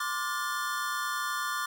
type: chord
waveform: square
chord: D minor seventh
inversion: third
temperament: equal with one note detuned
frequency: 1046.5 / 1174.7 / 1427.9 / 1760 Hz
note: C6 / D6 / F6 / A6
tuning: 0 / 0 / +38 / 0 cents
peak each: -39 / -34 / -36 / -39 dBFS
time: 0-1.66 s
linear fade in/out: 5 ms
effects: none